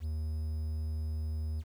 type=tone with quantisation; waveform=triangle; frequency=77.78 Hz; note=D#2; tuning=in tune; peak=-30 dBFS; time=0-1.64 s; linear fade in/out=50 ms; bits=10; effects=none